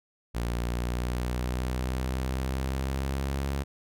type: linear sweep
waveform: sawtooth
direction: up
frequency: 58.5 to 69.3 Hz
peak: -24 dBFS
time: 0.34-3.64 s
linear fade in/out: 20 ms
effects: none